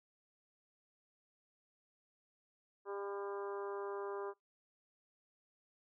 harmonic tone, 200 Hz, G3, 35 cents sharp, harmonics 2 / 3 / 4 / 5 / 6 / 7 / 8, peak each -41 / -51 / -52 / -49 / -51 / -58 / -59 dBFS, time 2.85-4.34 s, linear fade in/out 50 ms, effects noise-tail reverb RT60 0.2 s tail -26 dB re dry

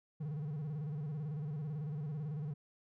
triangle tone with vibrato, 149.3 Hz, D3, 29 cents sharp, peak -35 dBFS, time 0.2-2.54 s, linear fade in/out 10 ms, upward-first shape square, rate 18 Hz, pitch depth 98 cents each way, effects none

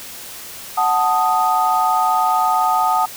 sine chord, D# diminished, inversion first, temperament equal, 740 / 880 / 1244.5 Hz, F#5 / A5 / D#6, 0 / 0 / 0 cents, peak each -18 dBFS, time 0.77-3.06 s, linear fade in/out 10 ms, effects white hiss -34 dBFS RMS until 3.16 s

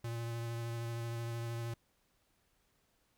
square tone with vibrato, 116.6 Hz, A#2, 1 cent sharp, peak -38 dBFS, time 0.04-1.74 s, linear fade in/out 5 ms, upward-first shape triangle, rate 13 Hz, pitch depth 18 cents each way, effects pink hiss -75 dBFS RMS until 3.17 s

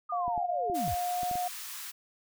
sine linear sweep, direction down, 1244.5 to 45.44 Hz, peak -33 dBFS, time 0.09-0.95 s, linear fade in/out 10 ms
sine tone with pitch glide, 708 to 718.3 Hz, F5 to F5, +23 to +48 cents, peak -29 dBFS, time 0.12-1.48 s, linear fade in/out 5 ms, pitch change +25 cents, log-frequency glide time 0.88-1.22 s
clicks, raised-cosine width 3 ms, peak -30 dBFS, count 7, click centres 0.28 / 0.378 / 0.699 / 0.879 / 1.232 / 1.313 / 1.355 s
white high-pass noise, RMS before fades -41 dBFS, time 0.74-1.92 s, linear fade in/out 20 ms, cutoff 920 Hz, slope 48 dB/octave
effects none

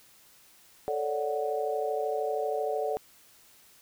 sine chord, D major seventh, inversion second, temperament equal, 440 / 554.4 / 587.3 / 740 Hz, A4 / C#5 / D5 / F#5, 0 / 0 / 0 / 0 cents, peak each -31 / -37 / -33 / -33 dBFS, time 0.88-2.97 s, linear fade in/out 0 ms, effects white hiss -58 dBFS RMS until 3.81 s

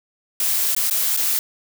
blue noise with dropouts, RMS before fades -20 dBFS, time 0.4-1.39 s, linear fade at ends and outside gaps 2 ms, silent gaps 0.749-0.764 / 0.899-0.909 / 1.166-1.172 s, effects none

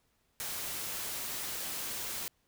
white noise, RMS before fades -38 dBFS, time 0.4-2.28 s, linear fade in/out 0 ms, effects pink hiss -74 dBFS RMS until 2.47 s

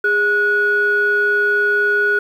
sine tone pair together, 410.9 / 1462 Hz, G#4 / F#6, -18 / -21 cents, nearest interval octave + minor seventh, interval 2197 cents, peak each -18 / -13 dBFS, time 0.04-2.19 s, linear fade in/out 5 ms, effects tanh soft clip ceiling -7 dBFS + 8-bit

